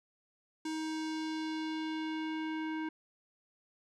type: tone with low-pass filter sweep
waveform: square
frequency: 315.1 Hz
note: D#4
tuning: 22 cents sharp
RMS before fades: -37 dBFS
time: 0.65-2.89 s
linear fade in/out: 5 ms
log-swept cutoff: 7300 to 2000 Hz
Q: 1.4
effects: none